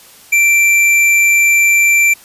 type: tone with hard clipping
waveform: sine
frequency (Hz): 2349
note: D7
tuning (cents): 0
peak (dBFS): -9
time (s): 0.32-2.14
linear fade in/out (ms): 10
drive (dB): 11
effects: white hiss -41 dBFS RMS until 2.24 s + resampled to 32000 Hz